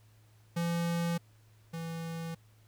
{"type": "tone pair in turn", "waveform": "square", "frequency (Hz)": [170, 165.26], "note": ["F3", "E3"], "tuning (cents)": [-46, 5], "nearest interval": "unison", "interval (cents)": 49, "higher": "first", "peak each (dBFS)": [-30, -37], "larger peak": "first", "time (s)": [[0.56, 1.18], [1.73, 2.35]], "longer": "neither", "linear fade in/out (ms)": 10, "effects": ["added 108 Hz sine -59 dBFS peak until 2.67 s", "pink hiss -68 dBFS RMS until 2.67 s"]}